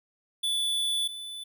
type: tone pair in turn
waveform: square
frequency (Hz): 3468 / 3492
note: A7 / A7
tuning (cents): -26 / -14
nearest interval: unison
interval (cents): 12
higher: second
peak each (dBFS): -26 / -37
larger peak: first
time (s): 0.43-1.08 / 1.08-1.44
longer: first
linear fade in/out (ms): 10
effects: none